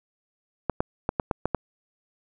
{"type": "clicks", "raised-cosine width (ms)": 1, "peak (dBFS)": -9, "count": 7, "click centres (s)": [0.697, 0.805, 1.091, 1.198, 1.312, 1.456, 1.547], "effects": []}